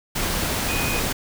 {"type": "tone in noise", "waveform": "sine", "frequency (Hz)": 2489, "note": "D#7", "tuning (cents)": 0, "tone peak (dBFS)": -28, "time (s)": [0.68, 1], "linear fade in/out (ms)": 10, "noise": "pink", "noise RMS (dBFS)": -24, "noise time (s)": [0.15, 1.13], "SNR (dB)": -7, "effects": []}